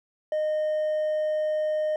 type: tone with hard clipping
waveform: sine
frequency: 615 Hz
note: D#5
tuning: 20 cents flat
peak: -24 dBFS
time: 0.32-1.96 s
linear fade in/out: 2 ms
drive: 2 dB
effects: none